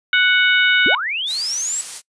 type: harmonic tone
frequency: 740 Hz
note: F#5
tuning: in tune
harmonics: 2 / 3 / 4 / 5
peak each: -14 / -18 / -20 / -22 dBFS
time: 0.13-0.95 s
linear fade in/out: 2 ms
type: linear sweep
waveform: sine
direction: up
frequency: 210.8 to 7902 Hz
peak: -20 dBFS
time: 0.86-1.81 s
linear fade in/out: 0 ms
type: noise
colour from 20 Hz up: blue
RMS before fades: -27 dBFS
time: 1.26-2.02 s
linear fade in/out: 50 ms
effects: noise-tail reverb RT60 0.1 s tail -24 dB re dry + resampled to 22050 Hz